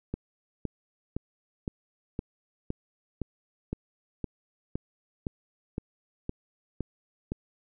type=click train; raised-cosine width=3 ms; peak=-18 dBFS; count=15; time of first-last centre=0.14-7.319 s; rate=1.95 Hz; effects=none